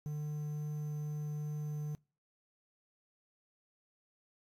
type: tone with quantisation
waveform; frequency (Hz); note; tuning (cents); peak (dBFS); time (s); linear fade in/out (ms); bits
triangle; 149.8; D3; +35; -34; 0.06-1.95; 0; 10
effects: noise-tail reverb RT60 0.4 s tail -26 dB re dry + AAC 64 kbps